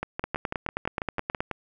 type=two click trains; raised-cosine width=0.5 ms; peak=-14 / -12 dBFS; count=10 / 12; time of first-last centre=0.03-1.513 / 0.24-1.405 s; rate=6.07 / 9.44 Hz; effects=none